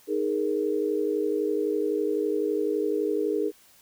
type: chord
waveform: sine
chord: D# suspended fourth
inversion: none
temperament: just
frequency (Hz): 311.1 / 414.8 / 466.7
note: D#4 / G#4 / A#4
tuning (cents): 0 / -2 / +2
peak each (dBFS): -29 / -26 / -29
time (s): 0.07-3.52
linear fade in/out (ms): 50
effects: white hiss -57 dBFS RMS until 3.81 s